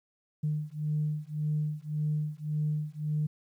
sine beating tone pair, 150.6 / 152.4 Hz, D3 / D#3, +44 / -36 cents, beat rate 1.8 Hz, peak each -31 / -31 dBFS, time 0.43-3.27 s, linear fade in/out 10 ms, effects tanh soft clip ceiling -21 dBFS + 11-bit

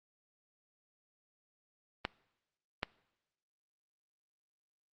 clicks, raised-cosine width 0.3 ms, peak -16 dBFS, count 2, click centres 2.051 / 2.831 s, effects noise-tail reverb RT60 0.9 s tail -22 dB re dry + Opus 32 kbps

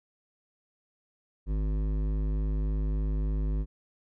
sine tone with hard clipping, 51.7 Hz, G#1, 7 cents flat, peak -28 dBFS, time 1.46-3.66 s, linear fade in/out 50 ms, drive 13 dB, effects none

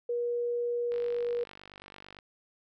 sine tone, 478.9 Hz, A#4, 47 cents sharp, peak -28 dBFS, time 0.09-1.44 s, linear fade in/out 5 ms
click train, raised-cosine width 0.3 ms, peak -31 dBFS, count 63, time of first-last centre 0.92-2.188 s, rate 48.9 Hz
effects none

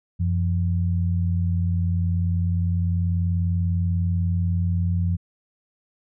sine tone pair together, 90.37 / 170.6 Hz, F#2 / F3, -40 / -40 cents, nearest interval major seventh, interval 1100 cents, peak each -20 / -26 dBFS, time 0.19-5.17 s, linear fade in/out 20 ms, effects none

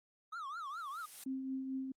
triangle tone with vibrato, 1228 Hz, D#6, 23 cents flat, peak -39 dBFS, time 0.32-1.06 s, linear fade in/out 10 ms, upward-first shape triangle, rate 4.8 Hz, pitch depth 260 cents each way
blue noise with exponential growth, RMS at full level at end -43 dBFS, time 0.36-1.24 s, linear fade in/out 5 ms, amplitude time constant 190 ms
sine tone with tremolo, 264.5 Hz, C4, 19 cents sharp, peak -35 dBFS, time 1.26-1.92 s, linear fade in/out 5 ms, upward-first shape triangle, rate 4.5 Hz, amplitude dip 45%
effects low-pass 11000 Hz 12 dB/octave + Opus 48 kbps

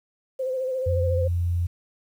sine tone with vibrato, 518 Hz, C5, 17 cents flat, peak -24 dBFS, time 0.39-1.28 s, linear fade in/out 10 ms, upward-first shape sine, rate 14 Hz, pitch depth 40 cents each way
sine tone with pitch glide, 87.31 to 86.76 Hz, F2 to F2, 0 to -11 cents, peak -21 dBFS, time 0.86-1.67 s, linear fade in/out 10 ms, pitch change -11 cents, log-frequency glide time 0.97-1.32 s
effects 9-bit

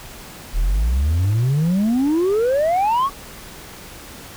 sine exponential sweep, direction up, 36.52 to 1153 Hz, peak -12 dBFS, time 0.53-3.1 s, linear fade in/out 50 ms, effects tanh soft clip ceiling -14 dBFS + pink hiss -38 dBFS RMS until 4.36 s

